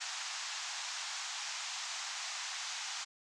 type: band-pass noise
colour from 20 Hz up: white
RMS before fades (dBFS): -41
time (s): 0-3.05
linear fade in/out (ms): 20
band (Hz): 730 to 7200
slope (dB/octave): 48
effects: none